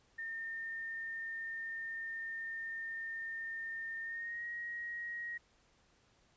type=tone with pitch glide; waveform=sine; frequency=1816 to 1888.7 Hz; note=A#6 to A#6; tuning=-46 to +22 cents; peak=-39 dBFS; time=0.18-5.38 s; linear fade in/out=10 ms; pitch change=+68 cents; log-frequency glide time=4.02-4.44 s; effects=pink hiss -70 dBFS RMS until 6.36 s + resampled to 16000 Hz